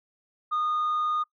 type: tone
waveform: sine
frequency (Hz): 1228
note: D#6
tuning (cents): -23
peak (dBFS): -22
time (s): 0.51-1.24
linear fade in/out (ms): 20
effects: noise-tail reverb RT60 0.1 s tail -20 dB re dry + tanh soft clip ceiling -22 dBFS